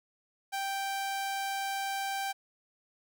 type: tone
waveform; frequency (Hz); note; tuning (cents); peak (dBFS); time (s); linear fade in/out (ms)
sawtooth; 784; G5; 0; -28; 0.52-2.33; 20
effects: none